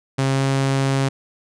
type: tone with pitch glide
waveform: sawtooth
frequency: 134.8 to 135.66 Hz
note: C#3 to C#3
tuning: -48 to -37 cents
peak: -13 dBFS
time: 0.18-1.09 s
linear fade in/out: 10 ms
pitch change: +11 cents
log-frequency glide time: 0.32-0.42 s
effects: resampled to 22050 Hz